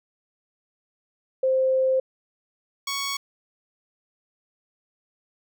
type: tone pair in turn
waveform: sine / 10% pulse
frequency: 523.3 / 1113.3 Hz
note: C5 / C#6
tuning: 0 / +7 cents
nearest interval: octave + minor second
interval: 1307 cents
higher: second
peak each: -18 dBFS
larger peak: neither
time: 1.43-2 / 2.87-3.17 s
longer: first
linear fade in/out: 5 ms
effects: none